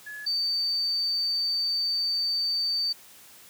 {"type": "tone pair in turn", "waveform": "sine", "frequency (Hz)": [1700, 4587], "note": ["G#6", "D8"], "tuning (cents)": [40, -42], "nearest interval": "octave + perfect fourth", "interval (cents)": 1718, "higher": "second", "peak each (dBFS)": [-36, -24], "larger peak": "second", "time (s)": [[0.06, 0.26], [0.26, 2.93]], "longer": "second", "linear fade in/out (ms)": 10, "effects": ["white hiss -51 dBFS RMS until 3.49 s", "high-pass 80 Hz 12 dB/octave"]}